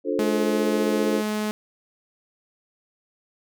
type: chord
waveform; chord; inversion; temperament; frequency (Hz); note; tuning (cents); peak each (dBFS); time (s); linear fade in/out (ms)
sine; D minor seventh; none; just; 293.7 / 352.4 / 440.5 / 528.6; D4 / F4 / A4 / C5; 0 / +16 / +2 / +18; -27 / -28 / -26 / -28; 0.04-1.23; 50
type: tone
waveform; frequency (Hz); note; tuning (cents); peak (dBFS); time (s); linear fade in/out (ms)
sawtooth; 212.7; G#3; +42; -20; 0.19-1.51; 0
effects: none